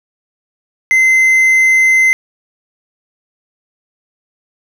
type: tone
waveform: triangle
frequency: 2064 Hz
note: C7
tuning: 24 cents flat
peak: -5 dBFS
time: 0.91-2.13 s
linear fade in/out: 0 ms
effects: none